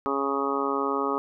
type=harmonic tone; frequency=138.59 Hz; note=C#3; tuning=in tune; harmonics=2 / 3 / 4 / 5 / 6 / 7 / 8 / 9; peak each=-31 / -29 / -35 / -40 / -34 / -36 / -31 / -30 dBFS; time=0.06-1.18 s; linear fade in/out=0 ms; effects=none